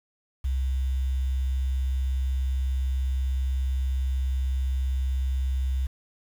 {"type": "tone with quantisation", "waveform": "sine", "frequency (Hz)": 65.41, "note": "C2", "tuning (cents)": 0, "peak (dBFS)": -23, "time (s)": [0.44, 5.87], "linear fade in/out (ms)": 10, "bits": 8, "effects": []}